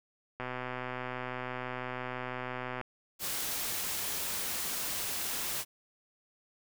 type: click train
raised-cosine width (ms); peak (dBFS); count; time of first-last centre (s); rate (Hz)
0.5; -22; 305; 0.4-2.813; 126
type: noise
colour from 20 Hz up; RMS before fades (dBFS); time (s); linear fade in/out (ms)
white; -35; 3.19-5.65; 50
effects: none